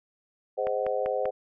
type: chord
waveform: sine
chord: Ab dominant seventh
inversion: none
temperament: just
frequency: 415.3 / 519.1 / 623 / 747.5 Hz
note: Ab4 / C5 / Eb5 / Gb5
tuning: 0 / -14 / +2 / +17 cents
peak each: -33 / -28 / -32 / -33 dBFS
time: 0.57-1.31 s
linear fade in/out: 20 ms
type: click train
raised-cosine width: 0.5 ms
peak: -21 dBFS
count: 4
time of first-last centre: 0.67-1.256 s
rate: 5.12 Hz
effects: none